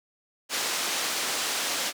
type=band-pass noise; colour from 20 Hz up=white; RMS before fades=-29 dBFS; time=0.49-1.93 s; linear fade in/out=50 ms; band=280 to 6800 Hz; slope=12 dB/octave; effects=none